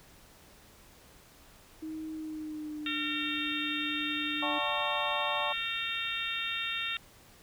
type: tone with pitch glide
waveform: sine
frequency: 314.7 to 298.2 Hz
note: D#4 to D4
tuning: +20 to +27 cents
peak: -36 dBFS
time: 1.82-4.59 s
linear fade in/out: 10 ms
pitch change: -93 cents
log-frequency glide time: 2.14-2.98 s
type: harmonic tone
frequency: 456.4 Hz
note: A#4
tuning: 37 cents flat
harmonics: 3 / 4 / 5 / 6 / 7 / 8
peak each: -41 / -40 / -42 / -36 / -42 / -36 dBFS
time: 2.86-6.97 s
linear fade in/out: 2 ms
type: chord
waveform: sine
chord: D major seventh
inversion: none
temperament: just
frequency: 587.3 / 734.2 / 881 / 1101.2 Hz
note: D5 / F#5 / A5 / C#6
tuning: 0 / -14 / +2 / -12 cents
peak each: -37 / -39 / -36 / -35 dBFS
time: 4.42-5.53 s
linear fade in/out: 10 ms
effects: pink hiss -57 dBFS RMS until 7.42 s